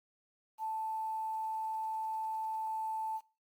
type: tone with quantisation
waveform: sine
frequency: 880 Hz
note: A5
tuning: in tune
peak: -34 dBFS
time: 0.58-3.21 s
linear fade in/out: 50 ms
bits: 10
effects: noise-tail reverb RT60 0.3 s tail -20 dB re dry + Opus 24 kbps